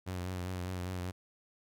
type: tone with vibrato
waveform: sawtooth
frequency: 91 Hz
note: F#2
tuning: 28 cents flat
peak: -32 dBFS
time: 0.06-1.12 s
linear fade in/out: 20 ms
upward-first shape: sine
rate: 5 Hz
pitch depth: 39 cents each way
effects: none